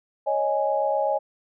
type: chord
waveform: sine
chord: C# suspended second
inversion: none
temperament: equal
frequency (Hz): 554.4 / 622.3 / 830.6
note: C#5 / D#5 / G#5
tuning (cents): 0 / 0 / 0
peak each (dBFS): -25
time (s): 0.26-1.19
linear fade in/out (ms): 20
effects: none